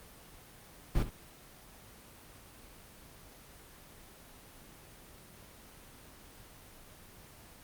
brown noise with echo, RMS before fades -27 dBFS, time 0.95-1.03 s, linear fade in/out 5 ms, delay 64 ms, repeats 1, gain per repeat -12 dB, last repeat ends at 1.094 s, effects pink hiss -54 dBFS RMS until 7.63 s + Opus 24 kbps

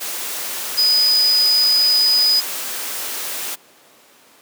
sine tone in noise, 4978 Hz, D#8, in tune, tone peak -12 dBFS, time 0.77-2.41 s, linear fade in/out 20 ms, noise white, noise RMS -26 dBFS, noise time 0-3.56 s, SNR +11 dB, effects pink hiss -49 dBFS RMS until 4.41 s + high-pass 300 Hz 12 dB/octave

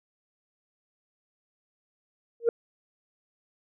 sine tone with exponential growth, 466.2 Hz, A#4, in tune, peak -13 dBFS, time 2.4-2.49 s, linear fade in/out 2 ms, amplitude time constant 18 ms, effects tanh soft clip ceiling -14 dBFS

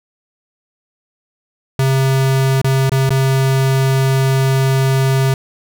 square tone with dropouts, 133.7 Hz, C3, 38 cents sharp, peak -12 dBFS, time 1.79-5.34 s, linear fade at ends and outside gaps 2 ms, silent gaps 2.616-2.644 / 2.895-2.918 / 3.093-3.105 s, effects none

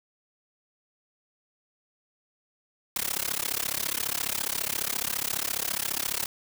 white noise with amplitude modulation, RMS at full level -26 dBFS, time 2.96-6.26 s, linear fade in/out 2 ms, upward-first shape sine, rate 34.6 Hz, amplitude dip 100%, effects none

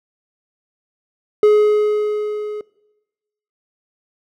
triangle tone with level ramp, 421.4 Hz, G#4, 25 cents sharp, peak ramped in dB -5 to -22 dBFS, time 1.43-2.61 s, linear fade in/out 2 ms, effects noise-tail reverb RT60 1.0 s tail -21 dB re dry

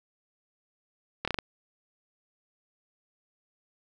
slowing click train, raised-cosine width 0.3 ms, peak -13 dBFS, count 5, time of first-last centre 1.25-1.388 s, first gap 26 ms, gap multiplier 1.19, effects none

